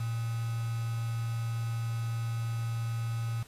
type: tone with quantisation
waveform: sine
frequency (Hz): 115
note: A#2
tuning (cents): -23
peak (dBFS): -30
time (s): 0-3.43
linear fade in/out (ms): 5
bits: 7
effects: pink hiss -55 dBFS RMS until 3.47 s + resampled to 32000 Hz